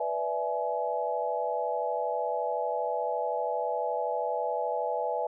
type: chord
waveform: sine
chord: E dominant seventh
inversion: second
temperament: equal with one note detuned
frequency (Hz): 493.9 / 587.3 / 659.3 / 844.2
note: B4 / D5 / E5 / G#5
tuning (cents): 0 / 0 / 0 / +28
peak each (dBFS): -33 / -34 / -33 / -32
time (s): 0-5.27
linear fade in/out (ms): 5
effects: none